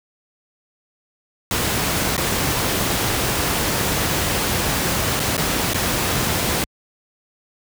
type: noise with dropouts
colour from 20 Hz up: pink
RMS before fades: -20 dBFS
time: 1.51-6.64 s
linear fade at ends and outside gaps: 1 ms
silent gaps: 2.167-2.178 / 5.195-5.201 / 5.368-5.378 / 5.735-5.744 s
effects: high-pass 60 Hz 12 dB/octave